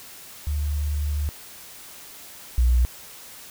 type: tone pair in turn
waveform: sine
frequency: 73.6 / 60.8 Hz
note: D2 / B1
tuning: +4 / -26 cents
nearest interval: minor third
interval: 330 cents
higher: first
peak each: -22 / -15 dBFS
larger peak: second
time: 0.47-1.29 / 2.58-2.85 s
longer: first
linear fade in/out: 0 ms
effects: white hiss -43 dBFS RMS until 3.5 s